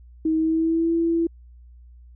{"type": "tone with pitch glide", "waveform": "sine", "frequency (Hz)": [317.9, 333.3], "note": ["D#4", "E4"], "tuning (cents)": [37, 19], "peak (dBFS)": -18, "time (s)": [0.25, 1.27], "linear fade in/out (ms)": 5, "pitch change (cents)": 82, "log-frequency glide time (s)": [0.37, 0.93], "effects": ["added 60 Hz sine -44 dBFS peak until 2.15 s"]}